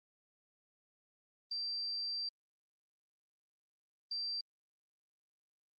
sine tone bursts at uneven times, 4699 Hz, D8, in tune, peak -36 dBFS, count 2, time 1.51-2.29 / 4.11-4.41 s, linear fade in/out 5 ms, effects Opus 24 kbps

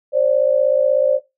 sine tone pair together, 530.9 / 587.3 Hz, C5 / D5, +25 / 0 cents, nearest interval major second, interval 175 cents, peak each -15 dBFS, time 0.12-1.2 s, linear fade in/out 50 ms, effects noise-tail reverb RT60 0.2 s tail -18 dB re dry

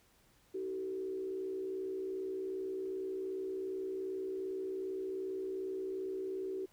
sine tone with frequency modulation, 379.6 Hz, F#4, 44 cents sharp, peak -36 dBFS, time 0.54-6.66 s, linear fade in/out 10 ms, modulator 62.6 Hz, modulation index 0.59, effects pink hiss -68 dBFS RMS until 6.72 s

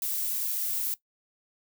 violet noise, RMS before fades -30 dBFS, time 0.02-0.94 s, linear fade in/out 2 ms, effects noise-tail reverb RT60 0.1 s tail -17 dB re dry

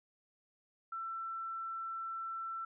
sine tone, 1340 Hz, E6, 28 cents sharp, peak -38 dBFS, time 0.92-2.65 s, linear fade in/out 5 ms, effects none

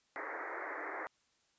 white band-pass noise, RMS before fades -42 dBFS, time 0.16-1.07 s, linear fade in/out 0 ms, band 300 to 2100 Hz, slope 96 dB/octave, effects white hiss -74 dBFS RMS until 1.58 s + resampled to 16000 Hz

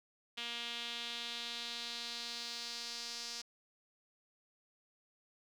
sawtooth tone with band-pass filter sweep, 236.2 Hz, A#3, 23 cents sharp, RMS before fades -43 dBFS, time 0.37-3.42 s, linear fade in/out 10 ms, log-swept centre 3200 to 5100 Hz, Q 3.2, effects 11-bit

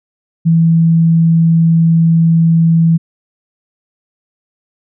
sine tone, 164.81 Hz, E3, in tune, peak -6 dBFS, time 0.45-2.98 s, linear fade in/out 20 ms, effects none

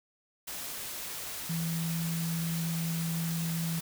sine tone in noise, 165.6 Hz, E3, 8 cents sharp, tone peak -30 dBFS, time 1.49-3.8 s, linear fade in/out 10 ms, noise white, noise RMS -39 dBFS, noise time 0.47-3.81 s, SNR +6 dB, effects none

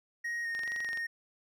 triangle tone with vibrato, 1864.7 Hz, A#6, in tune, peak -31 dBFS, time 0.24-1.07 s, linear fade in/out 10 ms, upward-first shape square, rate 2.4 Hz, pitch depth 13 cents each way
click train, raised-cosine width 0.2 ms, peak -27 dBFS, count 11, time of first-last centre 0.55-0.974 s, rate 23.6 Hz
effects none

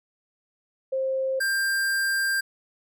sine / square tone pair in turn, 529 / 1588.6 Hz, C5 / G6, +19 / +23 cents, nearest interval octave + perfect fifth, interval 1904 cents, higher second, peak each -23 dBFS, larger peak neither, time 0.92-1.4 / 1.4-2.41 s, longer second, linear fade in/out 10 ms, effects none

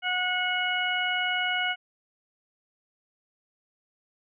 harmonic tone, 730 Hz, F#5, 24 cents flat, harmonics 1 / 2 / 3 / 4, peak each -32 / -29 / -30 / -30 dBFS, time 0.02-1.76 s, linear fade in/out 50 ms, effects none

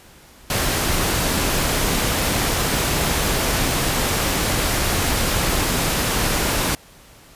pink noise, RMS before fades -20 dBFS, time 0.5-6.75 s, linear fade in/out 2 ms, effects pink hiss -47 dBFS RMS until 7.35 s + resampled to 32000 Hz

